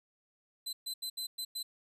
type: tone bursts at uneven times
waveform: sawtooth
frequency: 4042 Hz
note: B7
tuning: 39 cents sharp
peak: -33 dBFS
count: 6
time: 0.66-0.73 / 0.86-0.94 / 1.02-1.1 / 1.17-1.27 / 1.38-1.45 / 1.55-1.63 s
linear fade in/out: 10 ms
effects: resampled to 32000 Hz